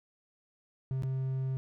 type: tone with dropouts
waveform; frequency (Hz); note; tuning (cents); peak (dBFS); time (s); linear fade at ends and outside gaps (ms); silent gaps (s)
triangle; 132; C3; +16; -28; 0.91-1.57; 0; 1.023-1.034
effects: none